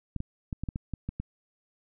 clicks, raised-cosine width 5 ms, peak -20 dBFS, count 9, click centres 0.163 / 0.204 / 0.528 / 0.636 / 0.688 / 0.759 / 0.937 / 1.09 / 1.2 s, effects none

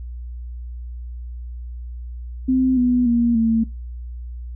sine tone with pitch steps, 258.9 / 247.4 / 236.3 / 225.8 Hz, C4 / B3 / A#3 / A3, -18 / +3 / +24 / +45 cents, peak -14 dBFS, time 2.48-3.64 s, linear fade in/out 10 ms, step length 290 ms, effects noise-tail reverb RT60 0.2 s tail -22 dB re dry + added 60 Hz sine -29 dBFS peak until 4.55 s

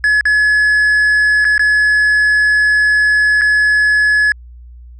triangle tone with dropouts, 1700 Hz, G#6, 40 cents sharp, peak -7 dBFS, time 0.04-4.32 s, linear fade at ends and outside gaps 1 ms, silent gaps 0.21-0.254 / 1.445-1.451 / 1.579-1.594 / 3.412-3.417 s, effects added 60 Hz sine -33 dBFS peak until 4.99 s + resampled to 22050 Hz

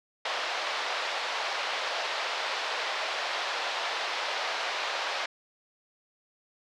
pink band-pass noise, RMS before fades -32 dBFS, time 0.25-5.26 s, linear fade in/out 5 ms, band 590 to 4700 Hz, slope 24 dB/octave, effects none

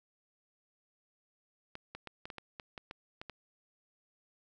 clicks, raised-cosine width 0.3 ms, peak -27 dBFS, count 11, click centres 1.754 / 1.95 / 2.073 / 2.255 / 2.302 / 2.383 / 2.598 / 2.778 / 2.911 / 3.215 / 3.297 s, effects none

